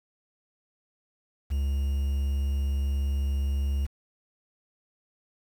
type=tone with quantisation; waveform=triangle; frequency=69.3 Hz; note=C#2; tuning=in tune; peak=-22 dBFS; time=1.5-3.87 s; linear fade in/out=20 ms; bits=8; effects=none